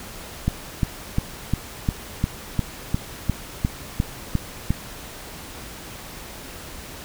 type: click train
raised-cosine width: 5 ms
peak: -7 dBFS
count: 13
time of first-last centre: 0.48-4.705 s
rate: 2.84 Hz
effects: pink hiss -38 dBFS RMS until 7.04 s